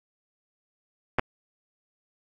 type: clicks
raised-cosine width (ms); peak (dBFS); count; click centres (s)
0.5; -7; 2; 1.186 / 1.194
effects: AAC 48 kbps